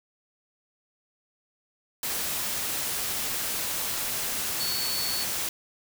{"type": "tone in noise", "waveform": "sine", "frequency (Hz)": 4435, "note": "C#8", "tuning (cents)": 0, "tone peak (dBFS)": -30, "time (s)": [4.6, 5.24], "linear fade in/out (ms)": 2, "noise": "white", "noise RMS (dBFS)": -30, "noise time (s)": [2.03, 5.49], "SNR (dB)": -3, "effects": []}